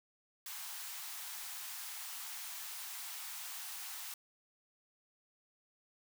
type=high-pass noise; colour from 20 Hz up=white; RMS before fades=-45 dBFS; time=0.46-4.14 s; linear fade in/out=2 ms; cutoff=740 Hz; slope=48 dB/octave; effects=none